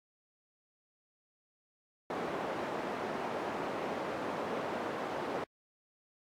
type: band-pass noise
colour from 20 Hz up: white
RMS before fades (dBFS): -37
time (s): 2.1-5.44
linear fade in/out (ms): 2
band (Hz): 240 to 780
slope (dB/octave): 12
effects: AAC 64 kbps